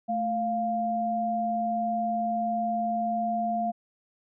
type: tone pair together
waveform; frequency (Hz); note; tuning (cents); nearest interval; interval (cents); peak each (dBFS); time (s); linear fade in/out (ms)
sine; 220 / 698.5; A3 / F5; 0 / 0; octave + minor sixth; 2000; -31 / -26; 0.08-3.72; 20
effects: none